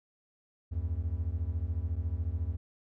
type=beating tone pair; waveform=triangle; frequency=75.4 / 89.4 Hz; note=D2 / F2; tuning=+46 / +41 cents; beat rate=14 Hz; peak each=-31 dBFS; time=0.71-2.57 s; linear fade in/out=20 ms; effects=none